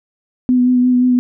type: tone with vibrato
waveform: sine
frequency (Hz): 249.7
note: B3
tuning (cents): +19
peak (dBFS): -9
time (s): 0.49-1.19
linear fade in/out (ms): 0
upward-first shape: sine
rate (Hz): 5.7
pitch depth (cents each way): 19
effects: none